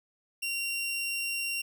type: tone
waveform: sawtooth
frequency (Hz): 2758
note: F7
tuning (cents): -22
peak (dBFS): -27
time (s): 0.42-1.62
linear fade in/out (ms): 10
effects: none